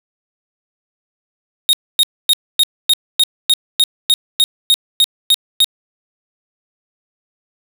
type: tone bursts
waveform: 45% pulse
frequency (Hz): 3729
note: A#7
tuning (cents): 0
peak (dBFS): -8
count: 14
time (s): 1.69-5.644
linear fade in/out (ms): 0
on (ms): 41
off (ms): 260
effects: none